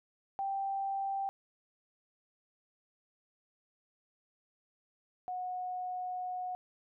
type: tone pair in turn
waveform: sine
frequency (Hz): 784 / 730.7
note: G5 / F#5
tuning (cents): 0 / -22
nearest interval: minor second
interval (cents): 122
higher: first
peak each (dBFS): -32 / -35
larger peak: first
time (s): 0.39-1.29 / 5.28-6.55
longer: second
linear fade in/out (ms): 0
effects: none